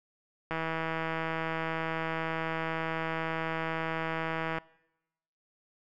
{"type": "click train", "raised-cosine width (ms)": 0.5, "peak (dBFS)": -18, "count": 661, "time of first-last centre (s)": [0.51, 4.584], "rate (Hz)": 162, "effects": ["noise-tail reverb RT60 0.9 s tail -23 dB re dry"]}